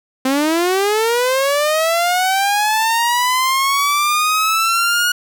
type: linear sweep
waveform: sawtooth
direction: up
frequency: 257.2 to 1451 Hz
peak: -10 dBFS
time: 0.25-5.12 s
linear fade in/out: 5 ms
effects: none